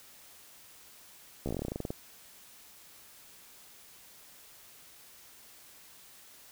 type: slowing click train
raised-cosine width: 2 ms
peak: -21 dBFS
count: 16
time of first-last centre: 1.46-1.905 s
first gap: 14 ms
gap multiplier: 1.1
effects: white hiss -55 dBFS RMS until 6.51 s